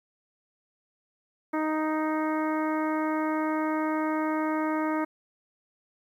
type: harmonic tone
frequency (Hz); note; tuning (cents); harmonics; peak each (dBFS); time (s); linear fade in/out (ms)
311.1; D#4; 0; 1 / 2 / 3 / 4 / 5 / 6 / 7; -27 / -33 / -33 / -35 / -40 / -42 / -42; 1.53-5.05; 10
effects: 10-bit